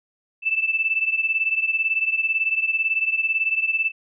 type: beating tone pair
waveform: sine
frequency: 2637 / 2655 Hz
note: E7 / E7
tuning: 0 / +12 cents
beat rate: 18 Hz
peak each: -21 / -24 dBFS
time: 0.42-3.92 s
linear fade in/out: 50 ms
effects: none